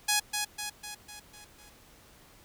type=tone with echo; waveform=5% pulse; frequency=835 Hz; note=G#5; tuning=9 cents sharp; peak=-12 dBFS; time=0.08-0.2 s; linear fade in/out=10 ms; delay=250 ms; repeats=6; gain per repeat=-5 dB; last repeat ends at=1.7 s; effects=pink hiss -57 dBFS RMS until 2.44 s